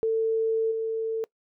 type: tone with level steps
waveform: sine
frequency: 446.9 Hz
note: A4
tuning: 27 cents sharp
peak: -21 / -25 dBFS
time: 0.03-1.24 s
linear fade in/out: 0 ms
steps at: 0.71 s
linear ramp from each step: 10 ms
effects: noise-tail reverb RT60 0.1 s tail -23 dB re dry